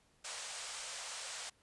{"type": "band-pass noise", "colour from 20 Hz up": "white", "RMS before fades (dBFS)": -45, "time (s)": [0.24, 1.5], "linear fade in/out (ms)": 10, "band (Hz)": [490, 9000], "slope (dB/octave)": 48, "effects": ["pink hiss -71 dBFS RMS until 1.62 s", "resampled to 24000 Hz"]}